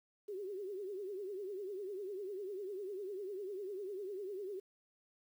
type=tone with vibrato; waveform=sine; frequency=392 Hz; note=G4; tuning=in tune; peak=-40 dBFS; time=0.28-4.6 s; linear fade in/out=10 ms; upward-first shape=triangle; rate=10 Hz; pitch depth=150 cents each way; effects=11-bit